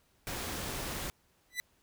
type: noise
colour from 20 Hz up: pink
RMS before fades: -38 dBFS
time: 0.27-1.1 s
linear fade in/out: 0 ms
type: tone with exponential growth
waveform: sawtooth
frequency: 1986 Hz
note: B6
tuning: 9 cents sharp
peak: -25 dBFS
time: 1.5-1.6 s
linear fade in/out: 0 ms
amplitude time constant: 20 ms
effects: pink hiss -70 dBFS RMS until 1.82 s